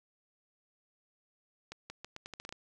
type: accelerating click train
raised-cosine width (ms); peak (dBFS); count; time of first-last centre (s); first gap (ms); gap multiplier
0.2; -26; 10; 1.72-2.525; 180; 0.81
effects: none